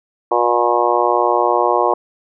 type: harmonic tone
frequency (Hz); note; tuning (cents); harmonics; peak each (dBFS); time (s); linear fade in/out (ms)
120.1; B2; -48; 3 / 4 / 5 / 6 / 7 / 8 / 9; -20 / -20 / -20 / -20 / -20 / -20 / -20; 0.31-1.94; 5
effects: none